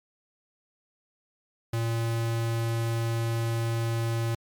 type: tone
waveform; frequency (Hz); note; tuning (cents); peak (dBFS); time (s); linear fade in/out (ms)
square; 115.1; A#2; -22; -26; 1.73-4.35; 5
effects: MP3 96 kbps